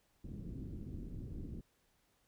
pink low-pass noise, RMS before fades -45 dBFS, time 0.24-1.61 s, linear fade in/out 5 ms, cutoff 310 Hz, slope 24 dB/octave, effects pink hiss -75 dBFS RMS until 2.27 s

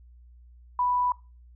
sine tone, 987.8 Hz, B5, in tune, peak -22 dBFS, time 0.79-1.12 s, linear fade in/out 2 ms, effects noise-tail reverb RT60 0.3 s tail -21 dB re dry + added 60 Hz sine -49 dBFS peak until 1.55 s

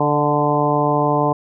harmonic tone with a mistuned harmonic, 146.83 Hz, D3, in tune, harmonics 1 / 2 / 3 / 4 / 5 / 6 / 7, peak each -22 / -22 / -22 / -22 / -22 / -22 / -22 dBFS, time 0-1.33 s, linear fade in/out 5 ms, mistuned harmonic 4, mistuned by +24 cents, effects none

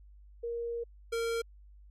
sine / square tone pair in turn, 469.2 / 461.1 Hz, A#4 / A#4, +11 / -19 cents, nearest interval unison, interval 30 cents, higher first, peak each -33 / -31 dBFS, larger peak second, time 0.43-0.84 / 1.12-1.42 s, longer first, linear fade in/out 10 ms, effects added 50 Hz sine -52 dBFS peak until 1.9 s + low-pass 11000 Hz 12 dB/octave

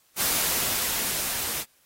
white noise with level ramp, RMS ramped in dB -24 to -30 dBFS, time 0.16-1.65 s, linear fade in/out 50 ms, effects white hiss -63 dBFS RMS until 1.85 s + AAC 48 kbps

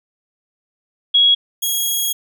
sine / 10% pulse tone pair in turn, 3322 / 3306 Hz, G#7 / G#7, 0 / -9 cents, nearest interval unison, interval 9 cents, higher first, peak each -9 dBFS, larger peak neither, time 1.14-1.35 / 1.62-2.13 s, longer second, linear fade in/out 10 ms, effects none

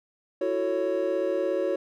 triangle chord, F# minor seventh, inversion third, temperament just, 333 / 370 / 444 / 555 Hz, E4 / F#4 / A4 / C#5, +18 / 0 / +16 / +2 cents, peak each -30 / -27 / -31 / -25 dBFS, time 0.41-1.76 s, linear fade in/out 5 ms, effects none

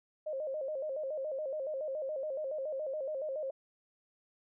sine tone with vibrato, 574 Hz, D5, 40 cents flat, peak -34 dBFS, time 0.26-3.51 s, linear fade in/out 10 ms, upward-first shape square, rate 7.1 Hz, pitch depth 120 cents each way, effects none

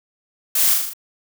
blue noise with echo, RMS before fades -18 dBFS, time 0.55-0.74 s, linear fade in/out 5 ms, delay 39 ms, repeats 5, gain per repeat -3 dB, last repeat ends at 0.935 s, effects none

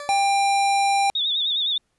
20% pulse tone with exponential decay, 580 Hz, D5, 22 cents flat, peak -26 dBFS, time 0-0.56 s, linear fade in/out 1 ms, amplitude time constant 120 ms
square tone, 795 Hz, G5, 24 cents sharp, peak -18 dBFS, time 0.09-1.1 s, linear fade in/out 0 ms
sine tone with vibrato, 3588 Hz, A7, 33 cents sharp, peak -20 dBFS, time 1.15-1.78 s, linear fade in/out 5 ms, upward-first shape sine, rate 9.7 Hz, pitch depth 92 cents each way
effects pink hiss -71 dBFS RMS until 1.98 s + resampled to 24000 Hz

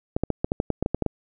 clicks, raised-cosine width 2 ms, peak -9 dBFS, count 12, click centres 0.165 / 0.236 / 0.303 / 0.445 / 0.519 / 0.601 / 0.703 / 0.826 / 0.861 / 0.946 / 1.023 / 1.063 s, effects none

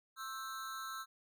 square tone with amplitude modulation, 1318.5 Hz, E6, in tune, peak -38 dBFS, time 0.16-1.06 s, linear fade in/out 50 ms, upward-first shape sine, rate 245 Hz, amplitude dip 100%, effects none

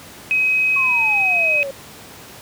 sine tone, 2534 Hz, D#7, 31 cents sharp, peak -14 dBFS, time 0.31-1.63 s, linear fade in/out 0 ms
sine exponential sweep, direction down, 1108.7 to 536 Hz, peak -24 dBFS, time 0.76-1.71 s, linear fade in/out 5 ms
effects pink hiss -39 dBFS RMS until 2.41 s + high-pass 100 Hz 12 dB/octave

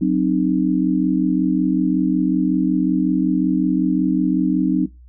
sine chord, C diminished, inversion second, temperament equal with one note detuned, 185 / 261.6 / 307 Hz, Gb3 / C4 / Eb4, 0 / 0 / -23 cents, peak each -19 dBFS, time 0.01-4.86 s, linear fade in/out 10 ms, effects noise-tail reverb RT60 0.2 s tail -19 dB re dry + added 61 Hz sine -41 dBFS peak until 5.08 s

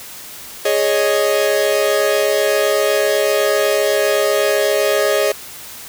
45% pulse chord, Ab suspended fourth, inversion none, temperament equal, 415.3 / 554.4 / 622.3 Hz, Ab4 / Db5 / Eb5, 0 / 0 / 0 cents, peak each -18 dBFS, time 0.65-5.32 s, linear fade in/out 5 ms, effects white hiss -34 dBFS RMS until 5.88 s

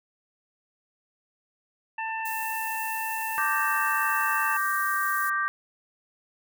harmonic tone, 891 Hz, A5, 22 cents sharp, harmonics 1 / 2 / 3, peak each -31 / -34 / -36 dBFS, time 1.98-4.57 s, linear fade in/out 5 ms
white high-pass noise, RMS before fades -37 dBFS, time 2.25-5.3 s, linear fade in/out 5 ms, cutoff 10000 Hz, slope 12 dB/octave
sine chord, G minor, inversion second, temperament equal, 1174.7 / 1568 / 1864.7 Hz, D6 / G6 / Bb6, 0 / 0 / 0 cents, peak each -27 / -27 / -33 dBFS, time 3.38-5.48 s, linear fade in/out 0 ms
effects none

